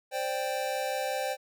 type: chord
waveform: square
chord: C suspended second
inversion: none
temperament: just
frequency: 523.3 / 588.7 / 784.9 Hz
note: C5 / D5 / G5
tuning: 0 / +4 / +2 cents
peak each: -34 / -36 / -34 dBFS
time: 0.11-1.37 s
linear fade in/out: 50 ms
effects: none